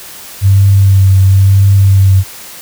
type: tone with vibrato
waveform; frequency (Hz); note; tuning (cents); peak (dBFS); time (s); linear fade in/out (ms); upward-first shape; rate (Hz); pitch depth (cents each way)
sine; 97.2; G2; -14; -3; 0.41-2.24; 50; triangle; 0.98; 31
effects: white hiss -30 dBFS RMS until 2.61 s